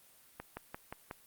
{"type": "slowing click train", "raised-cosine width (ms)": 0.5, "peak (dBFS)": -26, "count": 5, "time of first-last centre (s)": [0.4, 1.111], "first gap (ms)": 170, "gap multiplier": 1.03, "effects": ["white hiss -62 dBFS RMS until 1.26 s", "Opus 32 kbps"]}